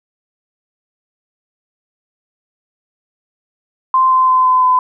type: tone with pitch steps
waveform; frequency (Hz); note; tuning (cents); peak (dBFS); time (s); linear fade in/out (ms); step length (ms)
sine; 1041 / 1033.8 / 1026.7 / 1019.6 / 1012.5; C6 / C6 / C6 / C6 / B5; -9 / -21 / -33 / -45 / +43; -8; 3.94-4.79; 2; 170
effects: none